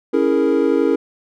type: chord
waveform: triangle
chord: A# half-diminished seventh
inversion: first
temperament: equal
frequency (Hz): 277.2 / 329.6 / 415.3 / 466.2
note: C#4 / E4 / G#4 / A#4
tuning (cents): 0 / 0 / 0 / 0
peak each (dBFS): -17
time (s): 0.13-0.96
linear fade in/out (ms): 10
effects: none